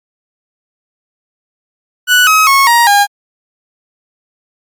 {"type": "tone with pitch steps", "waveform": "30% pulse", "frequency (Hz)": [1480, 1273.6, 1096, 943.2, 811.7], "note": ["F#6", "D#6", "C#6", "A#5", "G#5"], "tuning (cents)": [0, 40, -20, 20, -40], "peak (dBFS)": -3, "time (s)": [2.07, 3.07], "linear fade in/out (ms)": 50, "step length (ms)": 200, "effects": ["Opus 48 kbps"]}